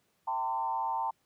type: tone with frequency modulation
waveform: sine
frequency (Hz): 902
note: A5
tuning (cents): +43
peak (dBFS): -29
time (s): 0.27-1.11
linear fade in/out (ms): 10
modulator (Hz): 123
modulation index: 0.93
effects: pink hiss -73 dBFS RMS until 1.25 s + high-pass 100 Hz 12 dB/octave